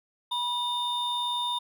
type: tone pair together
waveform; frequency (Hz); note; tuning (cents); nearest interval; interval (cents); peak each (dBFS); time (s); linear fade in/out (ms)
triangle; 975 / 3638; B5 / A#7; -23 / -43; octave + major seventh; 2280; -28; 0.31-1.59; 10
effects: none